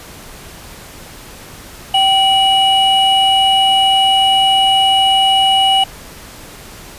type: tone pair together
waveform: triangle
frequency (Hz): 774 / 2920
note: G5 / F#7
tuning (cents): -22 / -24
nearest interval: octave + major seventh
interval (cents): 2298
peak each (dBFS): -10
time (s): 1.94-5.84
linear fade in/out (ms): 5
effects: pink hiss -35 dBFS RMS until 6.98 s + resampled to 32000 Hz